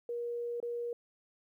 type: tone with dropouts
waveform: sine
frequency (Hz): 475.5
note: A#4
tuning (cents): +34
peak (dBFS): -34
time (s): 0.09-0.93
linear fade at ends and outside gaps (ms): 2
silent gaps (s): 0.602-0.627
effects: 12-bit